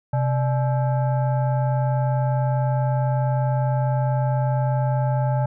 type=tone with frequency modulation; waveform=sine; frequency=130.1 Hz; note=C3; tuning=9 cents flat; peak=-18 dBFS; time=0.13-5.46 s; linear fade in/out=5 ms; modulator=726 Hz; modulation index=0.67; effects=none